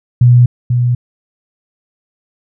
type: tone pair in turn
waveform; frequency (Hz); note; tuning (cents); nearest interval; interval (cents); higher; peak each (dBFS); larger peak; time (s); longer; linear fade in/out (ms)
sine; 122.4 / 122.4; B2 / B2; -15 / -15; unison; 0; neither; -3 / -9; first; 0.21-0.46 / 0.7-0.95; neither; 5
effects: none